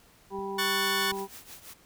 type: harmonic tone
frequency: 196 Hz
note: G3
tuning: in tune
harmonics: 1 / 2 / 4 / 5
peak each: -40 / -34 / -40 / -38 dBFS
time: 0.3-1.28 s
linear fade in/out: 50 ms
type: clicks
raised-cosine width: 5 ms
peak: -36 dBFS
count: 2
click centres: 0.389 / 1.123 s
type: chord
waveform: 20% pulse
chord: F# minor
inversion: second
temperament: just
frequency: 1110 / 1480 / 1776 Hz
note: C#6 / F#6 / A6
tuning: +2 / 0 / +16 cents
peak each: -26 dBFS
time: 0.58-1.12 s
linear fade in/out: 10 ms
type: noise with tremolo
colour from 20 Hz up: white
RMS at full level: -44 dBFS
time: 0.82-1.74 s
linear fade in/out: 10 ms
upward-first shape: triangle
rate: 6 Hz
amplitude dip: 85%
effects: pink hiss -59 dBFS RMS until 1.85 s